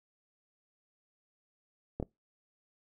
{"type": "clicks", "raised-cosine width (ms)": 2, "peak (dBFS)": -21, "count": 2, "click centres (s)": [2, 2.027], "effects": ["noise-tail reverb RT60 0.2 s tail -25 dB re dry"]}